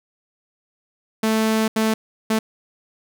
sawtooth tone bursts at uneven times, 220 Hz, A3, in tune, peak -13 dBFS, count 3, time 1.23-1.68 / 1.76-1.94 / 2.3-2.39 s, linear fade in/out 5 ms, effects none

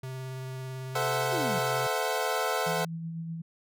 square tone with vibrato, 130.4 Hz, C3, 5 cents flat, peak -36 dBFS, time 0.03-1.87 s, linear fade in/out 5 ms, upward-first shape sine, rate 18 Hz, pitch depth 12 cents each way
25% pulse chord, F# half-diminished seventh, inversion first, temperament equal with one note detuned, 440 / 516.9 / 659.3 / 740 Hz, A4 / C5 / E5 / F#5, 0 / -21 / 0 / 0 cents, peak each -29 dBFS, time 0.95-2.85 s, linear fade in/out 5 ms
sine exponential sweep, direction down, 392.9 to 164.81 Hz, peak -32 dBFS, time 1.32-1.59 s, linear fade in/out 5 ms
sine tone with tremolo, 164.81 Hz, E3, in tune, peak -32 dBFS, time 2.66-3.42 s, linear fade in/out 10 ms, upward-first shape sine, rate 8 Hz, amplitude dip 30%
effects none

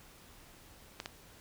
clicks, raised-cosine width 0.2 ms, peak -21 dBFS, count 2, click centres 1.001 / 1.059 s, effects pink hiss -57 dBFS RMS until 1.4 s

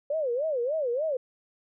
sine tone with vibrato, 550 Hz, C#5, 14 cents flat, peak -25 dBFS, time 0.1-1.17 s, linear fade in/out 5 ms, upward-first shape sine, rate 3.4 Hz, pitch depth 270 cents each way, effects none

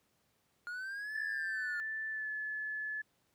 triangle linear two-way sweep, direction up then down, 1420 to 1739 to 1420 Hz, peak -37 dBFS, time 0.67-1.8 s, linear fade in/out 0 ms, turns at 1.13 s
sine tone with pitch glide, 1760 to 1722.8 Hz, A6 to A6, 0 to -37 cents, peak -36 dBFS, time 1.15-3.02 s, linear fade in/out 10 ms, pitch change -37 cents, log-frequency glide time 2.1-2.3 s
effects pink hiss -75 dBFS RMS until 3.34 s + high-pass 80 Hz 12 dB/octave

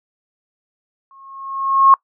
sine tone with exponential growth, 1085 Hz, C#6, 37 cents flat, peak -4 dBFS, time 1.11-1.94 s, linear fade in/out 1 ms, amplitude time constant 180 ms, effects noise-tail reverb RT60 0.1 s tail -24 dB re dry

